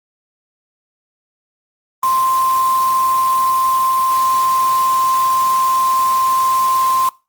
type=tone in noise; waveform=sine; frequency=1046.5 Hz; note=C6; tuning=in tune; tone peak=-12 dBFS; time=2.03-7.09 s; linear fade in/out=2 ms; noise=white; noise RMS=-28 dBFS; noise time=2.03-7.09 s; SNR=+13 dB; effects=noise-tail reverb RT60 0.3 s tail -23 dB re dry + Opus 24 kbps